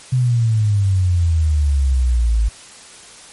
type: exponential sweep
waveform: sine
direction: down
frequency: 129.4 to 53 Hz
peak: -12 dBFS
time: 0.12-2.49 s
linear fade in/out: 10 ms
effects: white hiss -40 dBFS RMS until 3.32 s + MP3 48 kbps